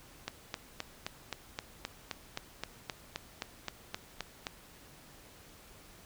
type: click train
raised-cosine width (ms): 0.2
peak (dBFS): -18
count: 17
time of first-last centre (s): 0.28-4.468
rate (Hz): 3.82
effects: pink hiss -56 dBFS RMS until 6.05 s